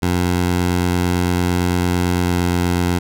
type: tone with pitch glide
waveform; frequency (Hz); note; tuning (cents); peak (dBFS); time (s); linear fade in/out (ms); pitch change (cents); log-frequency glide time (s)
15% pulse; 88.9 to 88.18; F2 to F2; +31 to +17; -9; 0.02-2.99; 10; -14; 2.22-2.37
effects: none